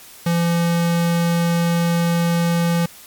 square tone, 170 Hz, F3, 46 cents flat, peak -16 dBFS, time 0.26-2.86 s, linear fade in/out 5 ms, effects white hiss -42 dBFS RMS until 3.06 s + MP3 96 kbps

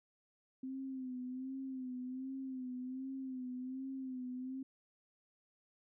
sine tone with vibrato, 259 Hz, C4, 17 cents flat, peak -40 dBFS, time 0.63-4.63 s, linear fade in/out 5 ms, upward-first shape sine, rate 1.3 Hz, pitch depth 56 cents each way, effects none

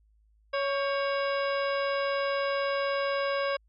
harmonic tone with a mistuned harmonic, 557 Hz, C#5, 8 cents sharp, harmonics 1 / 2 / 3 / 4 / 5 / 6 / 7 / 9, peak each -28 / -33 / -36 / -39 / -41 / -45 / -46 / -44 dBFS, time 0.53-3.57 s, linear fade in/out 10 ms, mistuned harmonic 3, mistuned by -73 cents, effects added 53 Hz sine -61 dBFS peak until 3.68 s

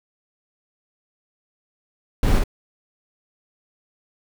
brown noise with echo, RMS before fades -17 dBFS, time 2.23-2.39 s, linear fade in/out 2 ms, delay 48 ms, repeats 1, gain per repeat -2 dB, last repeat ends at 2.438 s, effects none

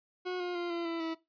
40% pulse tone with pitch steps, 363.8 / 355.9 / 348.2 / 340.6 / 333.2 / 326 Hz, F#4 / F4 / F4 / F4 / E4 / E4, -29 / +33 / -5 / -43 / +19 / -19 cents, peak -32 dBFS, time 0.25-1.15 s, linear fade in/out 20 ms, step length 150 ms, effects noise-tail reverb RT60 0.2 s tail -17 dB re dry + resampled to 11025 Hz

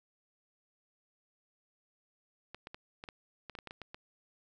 clicks, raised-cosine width 0.3 ms, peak -28 dBFS, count 12, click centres 2.546 / 2.671 / 2.745 / 3.039 / 3.088 / 3.497 / 3.552 / 3.588 / 3.673 / 3.709 / 3.817 / 3.945 s, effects none

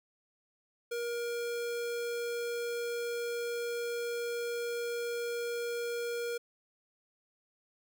square tone, 473.5 Hz, A#4, 27 cents sharp, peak -34 dBFS, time 0.91-6.38 s, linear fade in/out 10 ms, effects none

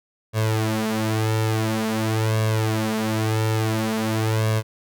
sawtooth tone with flanger, 109.9 Hz, A2, 2 cents flat, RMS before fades -22 dBFS, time 0.33-4.63 s, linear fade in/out 50 ms, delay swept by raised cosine 1.8 to 6.9 ms, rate 0.48 Hz, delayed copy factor +0.9, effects none

